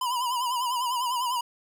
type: tone with vibrato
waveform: square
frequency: 987.8 Hz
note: B5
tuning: in tune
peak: -26 dBFS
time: 0.01-1.41 s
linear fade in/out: 5 ms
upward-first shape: sine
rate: 10 Hz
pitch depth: 80 cents each way
effects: none